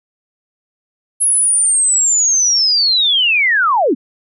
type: linear sweep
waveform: sine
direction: down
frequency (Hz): 10690 to 207.7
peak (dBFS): -10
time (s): 1.2-3.95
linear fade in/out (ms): 20
effects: none